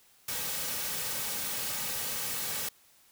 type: noise with comb filter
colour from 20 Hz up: white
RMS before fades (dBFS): -34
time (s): 0.28-2.69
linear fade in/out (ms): 5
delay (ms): 2.9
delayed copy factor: -0.55
effects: white hiss -62 dBFS RMS until 3.11 s